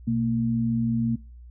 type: tone pair together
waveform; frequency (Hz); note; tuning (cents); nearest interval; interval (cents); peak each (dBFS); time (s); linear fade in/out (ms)
sine; 123.47 / 229.5; B2 / A#3; 0 / -27; major seventh; 1073; -27 / -22; 0.07-1.16; 10
effects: noise-tail reverb RT60 0.4 s tail -23 dB re dry + added 60 Hz sine -42 dBFS peak until 1.5 s